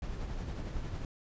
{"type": "noise with tremolo", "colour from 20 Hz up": "brown", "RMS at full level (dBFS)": -36, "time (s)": [0.02, 1.05], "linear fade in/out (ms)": 2, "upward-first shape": "triangle", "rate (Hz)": 11, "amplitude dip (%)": 40, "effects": ["resampled to 16000 Hz"]}